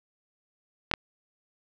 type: clicks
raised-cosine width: 0.3 ms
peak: -7 dBFS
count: 2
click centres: 0.914 / 0.938 s
effects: none